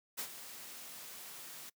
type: noise with ADSR envelope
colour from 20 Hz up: white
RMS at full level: -38 dBFS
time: 0.17-1.7 s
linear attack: 23 ms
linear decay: 79 ms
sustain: -11 dB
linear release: 12 ms
effects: noise-tail reverb RT60 0.1 s tail -23 dB re dry + high-pass 150 Hz 12 dB/octave